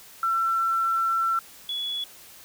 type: tone pair in turn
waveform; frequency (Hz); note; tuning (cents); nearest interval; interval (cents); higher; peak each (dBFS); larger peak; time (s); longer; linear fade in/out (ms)
sine; 1346 / 3392; E6 / G#7; +36 / +36; octave + major third; 1600; second; -21 / -27; first; 0.23-1.39 / 1.69-2.04; first; 2
effects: white hiss -48 dBFS RMS until 2.44 s